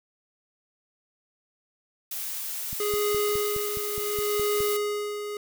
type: noise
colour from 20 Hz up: blue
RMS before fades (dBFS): -33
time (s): 2.11-4.77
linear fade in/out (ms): 5
type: click train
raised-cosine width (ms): 5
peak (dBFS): -26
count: 10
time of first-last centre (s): 2.73-4.605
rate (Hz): 4.8
type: tone with tremolo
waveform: square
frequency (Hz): 415.3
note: G#4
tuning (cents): 0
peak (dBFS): -24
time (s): 2.8-5.37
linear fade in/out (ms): 2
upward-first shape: sine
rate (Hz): 0.71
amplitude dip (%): 60
effects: none